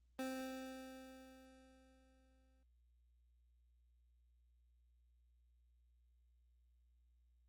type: tone with exponential decay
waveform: 25% pulse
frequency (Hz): 261.6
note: C4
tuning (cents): 0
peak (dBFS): -37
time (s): 0.19-2.63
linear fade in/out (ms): 1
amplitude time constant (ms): 530
effects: added 60 Hz sine -70 dBFS peak until 7.48 s + Opus 24 kbps